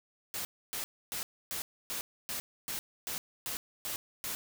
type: noise bursts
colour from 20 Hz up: white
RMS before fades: -37 dBFS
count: 11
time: 0.34-4.35 s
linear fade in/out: 0 ms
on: 110 ms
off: 280 ms
effects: none